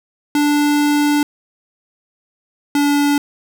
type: tone pair in turn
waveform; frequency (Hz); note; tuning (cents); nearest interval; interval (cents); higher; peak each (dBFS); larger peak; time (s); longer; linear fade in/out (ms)
square; 293.1 / 288.1; D4 / D4; -3 / -33; unison; 30; first; -13; neither; 0.35-1.23 / 2.75-3.18; first; 2
effects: none